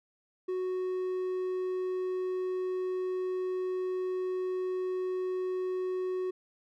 triangle tone, 369.3 Hz, F#4, 3 cents flat, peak -28 dBFS, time 0.48-6.31 s, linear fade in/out 10 ms, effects none

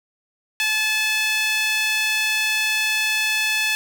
sawtooth tone with high-pass filter, 865 Hz, A5, 30 cents flat, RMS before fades -21 dBFS, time 0.6-3.75 s, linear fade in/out 0 ms, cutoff 2300 Hz, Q 2.6, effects none

